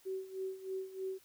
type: tone with tremolo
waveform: sine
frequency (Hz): 380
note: F#4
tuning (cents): +46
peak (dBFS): -35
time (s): 0.05-1.19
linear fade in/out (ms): 20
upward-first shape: sine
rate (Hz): 3.2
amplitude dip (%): 80
effects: white hiss -65 dBFS RMS until 1.24 s